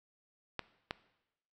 clicks, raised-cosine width 0.3 ms, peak -19 dBFS, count 2, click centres 0.593 / 0.909 s, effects noise-tail reverb RT60 0.9 s tail -18 dB re dry

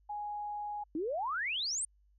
sine tone, 830.6 Hz, G#5, in tune, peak -36 dBFS, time 0.09-0.84 s, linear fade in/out 10 ms
sine exponential sweep, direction up, 293.5 to 9250 Hz, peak -32 dBFS, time 0.95-1.85 s, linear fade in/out 2 ms
effects added 50 Hz sine -64 dBFS peak until 2.18 s

